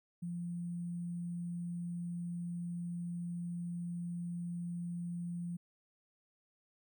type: tone with sample-and-hold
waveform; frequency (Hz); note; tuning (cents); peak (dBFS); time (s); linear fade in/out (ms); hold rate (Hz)
sine; 173.2; F3; -14; -37; 0.22-5.57; 10; 8820
effects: none